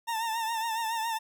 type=tone with vibrato; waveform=40% pulse; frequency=904 Hz; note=A5; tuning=47 cents sharp; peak=-28 dBFS; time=0.07-1.19 s; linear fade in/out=20 ms; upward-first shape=triangle; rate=7.2 Hz; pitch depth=66 cents each way; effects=none